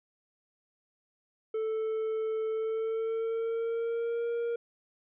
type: tone with pitch glide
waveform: triangle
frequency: 440 to 468.9 Hz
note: A4 to A#4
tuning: 0 to +10 cents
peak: -27 dBFS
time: 1.54-4.56 s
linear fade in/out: 5 ms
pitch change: +110 cents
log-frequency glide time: 2.49-4.28 s
effects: resampled to 8000 Hz